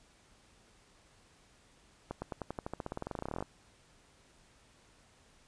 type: accelerating click train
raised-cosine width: 1 ms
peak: -23 dBFS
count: 26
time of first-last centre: 2.11-3.425 s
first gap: 110 ms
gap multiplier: 0.93
effects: pink hiss -64 dBFS RMS until 5.47 s + resampled to 22050 Hz